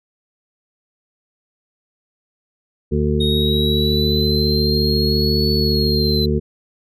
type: harmonic tone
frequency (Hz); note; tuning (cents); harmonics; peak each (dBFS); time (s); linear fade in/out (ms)
74.4; D2; +23; 1 / 2 / 3 / 5 / 6; -20 / -21 / -21 / -22 / -24; 2.91-6.4; 20
type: linear two-way sweep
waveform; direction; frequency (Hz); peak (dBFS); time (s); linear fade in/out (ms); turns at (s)
triangle; up then down; 3729 to 4435 to 4034; -19; 3.2-6.26; 10; 5.52
effects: none